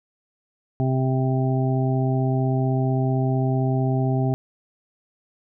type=harmonic tone; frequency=130.81 Hz; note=C3; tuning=in tune; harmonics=1 / 2 / 3 / 5 / 6; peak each=-20 / -26 / -29 / -31 / -32 dBFS; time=0.8-4.34 s; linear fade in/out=0 ms; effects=none